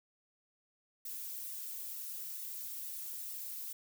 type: noise with flanger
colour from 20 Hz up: violet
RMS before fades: -43 dBFS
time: 1.05-3.73 s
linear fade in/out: 5 ms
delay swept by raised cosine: 1.2 to 5 ms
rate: 2.2 Hz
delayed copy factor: -0.95
effects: none